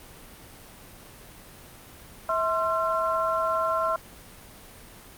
sine tone cluster, 650 / 1052 / 1357 Hz, E5 / C6 / E6, -24 / +9 / +50 cents, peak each -27 dBFS, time 2.29-3.96 s, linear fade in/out 2 ms, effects pink hiss -47 dBFS RMS until 5.17 s + Opus 32 kbps

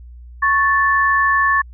sine tone pair together, 1105.4 / 1753 Hz, C#6 / A6, -5 / -7 cents, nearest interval minor sixth, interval 798 cents, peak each -15 dBFS, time 0.42-1.62 s, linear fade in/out 10 ms, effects added 60 Hz sine -35 dBFS peak until 1.73 s

